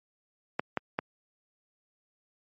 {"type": "clicks", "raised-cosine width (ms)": 0.5, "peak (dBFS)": -12, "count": 3, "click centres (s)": [0.595, 0.773, 0.989], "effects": ["high-pass 150 Hz 12 dB/octave", "MP3 32 kbps"]}